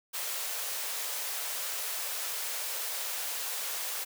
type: high-pass noise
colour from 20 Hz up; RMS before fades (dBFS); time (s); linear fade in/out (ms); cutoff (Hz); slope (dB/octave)
white; -35; 0.13-4.05; 20; 440; 48
effects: none